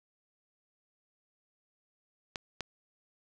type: clicks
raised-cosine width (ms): 0.2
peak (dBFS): -18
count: 2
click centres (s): 2.358 / 2.607
effects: none